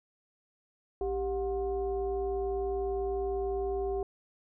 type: tone with frequency modulation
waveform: sine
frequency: 392 Hz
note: G4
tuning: in tune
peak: -29 dBFS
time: 1.01-4.03 s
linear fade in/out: 2 ms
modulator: 335 Hz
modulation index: 0.72
effects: none